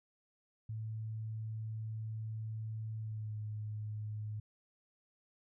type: tone with pitch glide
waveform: sine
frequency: 110 to 106.68 Hz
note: A2 to G#2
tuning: 0 to +47 cents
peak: -38 dBFS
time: 0.69-4.4 s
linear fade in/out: 5 ms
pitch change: -53 cents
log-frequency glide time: 2.98-3.37 s
effects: none